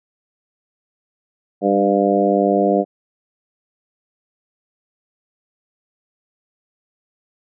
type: harmonic tone with a mistuned harmonic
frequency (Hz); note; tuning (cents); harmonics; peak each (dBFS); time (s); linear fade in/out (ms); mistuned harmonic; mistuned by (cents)
100; G2; +35; 2 / 3 / 4 / 5 / 6 / 7; -20 / -20 / -20 / -20 / -20 / -20; 1.61-2.85; 50; 2; -21
effects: none